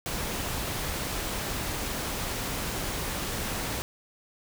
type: noise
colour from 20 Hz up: pink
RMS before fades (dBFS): -32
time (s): 0.06-3.82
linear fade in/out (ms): 0
effects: none